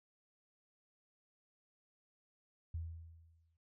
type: tone with exponential decay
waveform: sine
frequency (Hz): 82.41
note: E2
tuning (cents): 0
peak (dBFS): -37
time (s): 2.74-3.57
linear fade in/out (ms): 5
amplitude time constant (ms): 180
effects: noise-tail reverb RT60 0.1 s tail -24 dB re dry